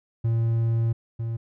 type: tone pair in turn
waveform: triangle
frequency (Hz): 114.7 / 114.7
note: A#2 / A#2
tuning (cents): -28 / -28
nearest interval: unison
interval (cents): 0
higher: neither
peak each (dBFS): -18 / -24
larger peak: first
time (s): 0.24-0.93 / 1.19-1.37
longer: first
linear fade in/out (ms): 10
effects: none